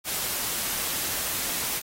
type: noise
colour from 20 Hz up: white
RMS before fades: -29 dBFS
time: 0.04-1.82 s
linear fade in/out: 50 ms
effects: AAC 48 kbps